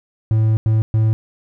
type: tone bursts at uneven times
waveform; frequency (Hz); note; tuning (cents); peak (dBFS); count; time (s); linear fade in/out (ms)
triangle; 110; A2; 0; -10; 3; 0.31-0.57 / 0.66-0.82 / 0.94-1.13; 0
effects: none